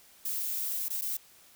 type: noise with dropouts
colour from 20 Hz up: violet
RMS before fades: -33 dBFS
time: 0.25-1.17 s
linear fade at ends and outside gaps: 5 ms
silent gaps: 0.884-0.902 / 1.012-1.019 s
effects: white hiss -58 dBFS RMS until 1.55 s